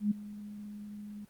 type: tone with ADSR envelope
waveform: sine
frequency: 207.7 Hz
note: G#3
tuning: in tune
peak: -23 dBFS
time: 0-1.25 s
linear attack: 110 ms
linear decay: 10 ms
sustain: -18 dB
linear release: 4 ms
effects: pink hiss -64 dBFS RMS until 1.29 s + Opus 24 kbps